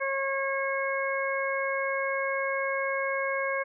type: harmonic tone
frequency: 544 Hz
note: C#5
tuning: 33 cents flat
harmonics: 1 / 2 / 3 / 4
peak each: -30 / -33 / -33 / -33 dBFS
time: 0-3.64 s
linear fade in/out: 20 ms
effects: none